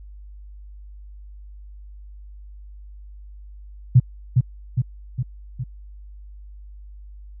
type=tone with echo; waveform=sine; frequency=125 Hz; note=B2; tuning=21 cents sharp; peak=-7 dBFS; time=3.95-4 s; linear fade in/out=10 ms; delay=410 ms; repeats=4; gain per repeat=-4 dB; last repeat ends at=5.64 s; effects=added 50 Hz sine -38 dBFS peak until 7.4 s